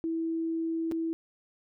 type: tone with dropouts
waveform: sine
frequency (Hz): 327.4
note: E4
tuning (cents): -12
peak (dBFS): -28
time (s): 0.04-1.13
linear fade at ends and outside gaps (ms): 0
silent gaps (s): 0.914-0.92
effects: none